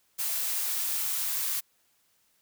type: noise with high-pass filter sweep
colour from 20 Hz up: blue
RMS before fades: -30 dBFS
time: 0.18-1.61 s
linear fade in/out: 20 ms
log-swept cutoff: 530 to 1000 Hz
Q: 1.3
effects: white hiss -69 dBFS RMS until 2.41 s